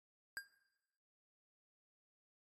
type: tone with exponential decay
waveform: square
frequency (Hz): 1607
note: G6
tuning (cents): +43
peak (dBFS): -38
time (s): 0.37-0.47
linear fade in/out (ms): 0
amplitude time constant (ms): 21
effects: noise-tail reverb RT60 1.0 s tail -17 dB re dry + MP3 64 kbps